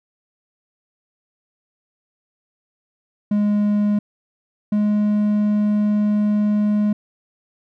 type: tone pair in turn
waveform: triangle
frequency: 207.3 / 209 Hz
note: G#3 / G#3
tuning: -3 / +11 cents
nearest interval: unison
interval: 14 cents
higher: second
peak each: -13 dBFS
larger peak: neither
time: 3.31-3.99 / 4.72-6.93 s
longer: second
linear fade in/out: 5 ms
effects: none